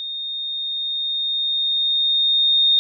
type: tone with level ramp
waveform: sine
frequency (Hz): 3679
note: A#7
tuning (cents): -24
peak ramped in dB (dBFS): -26 to -12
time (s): 0-2.79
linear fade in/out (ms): 0
effects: none